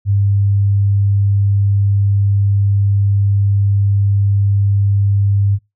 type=tone; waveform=sine; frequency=100 Hz; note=G2; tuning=35 cents sharp; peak=-10 dBFS; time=0.05-5.59 s; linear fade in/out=50 ms; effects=noise-tail reverb RT60 0.2 s tail -23 dB re dry